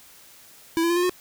square tone with pitch steps, 329.6 / 337.5 / 345.6 / 353.9 / 362.3 Hz, E4 / E4 / F4 / F4 / F#4, 0 / +41 / -18 / +23 / -36 cents, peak -20 dBFS, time 0.77-1.095 s, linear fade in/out 0 ms, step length 65 ms, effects white hiss -50 dBFS RMS until 1.2 s

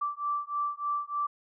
sine beating tone pair, 1166 / 1169.3 Hz, D6 / D6, -13 / -8 cents, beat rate 3.3 Hz, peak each -32 / -32 dBFS, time 0.01-1.27 s, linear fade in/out 10 ms, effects none

